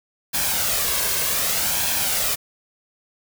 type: noise with flanger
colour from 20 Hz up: white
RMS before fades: -22 dBFS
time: 0.33-2.36 s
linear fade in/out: 20 ms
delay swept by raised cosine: 1.2 to 1.9 ms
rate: 0.65 Hz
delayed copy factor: +0.5
effects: none